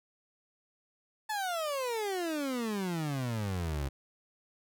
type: exponential sweep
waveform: 30% pulse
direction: down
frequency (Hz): 880 to 65.8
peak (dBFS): -29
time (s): 1.29-3.89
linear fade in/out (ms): 10
effects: none